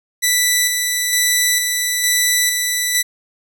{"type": "tone with tremolo", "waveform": "10% pulse", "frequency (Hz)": 1975.5, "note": "B6", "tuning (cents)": 0, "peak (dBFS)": -4, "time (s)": [0.22, 3.03], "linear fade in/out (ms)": 20, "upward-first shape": "square", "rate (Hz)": 1.1, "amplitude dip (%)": 35, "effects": []}